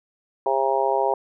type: harmonic tone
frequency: 134.6 Hz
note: C3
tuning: 49 cents sharp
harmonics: 3 / 4 / 5 / 6 / 7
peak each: -25 / -25 / -25 / -25 / -25 dBFS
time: 0.46-1.14 s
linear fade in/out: 2 ms
effects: none